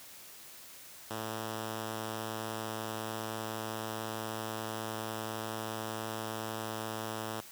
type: tone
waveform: 5% pulse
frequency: 110 Hz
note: A2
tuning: in tune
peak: -25 dBFS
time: 1.1-7.41 s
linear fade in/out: 10 ms
effects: white hiss -51 dBFS RMS until 7.51 s + high-pass 60 Hz 12 dB/octave